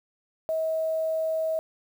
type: tone with quantisation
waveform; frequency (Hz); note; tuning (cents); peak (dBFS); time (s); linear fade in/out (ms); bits
sine; 640; D#5; +49; -24; 0.49-1.59; 0; 8
effects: none